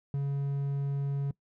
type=tone; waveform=triangle; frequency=140 Hz; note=C#3; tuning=18 cents sharp; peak=-26 dBFS; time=0.14-1.31 s; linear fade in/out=2 ms; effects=noise-tail reverb RT60 0.1 s tail -21 dB re dry